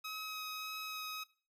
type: tone with vibrato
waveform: 15% pulse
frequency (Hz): 1270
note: D#6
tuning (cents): +35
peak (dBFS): -34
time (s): 0.04-1.24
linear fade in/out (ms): 10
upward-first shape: sine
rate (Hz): 1.7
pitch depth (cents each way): 9
effects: noise-tail reverb RT60 0.4 s tail -20 dB re dry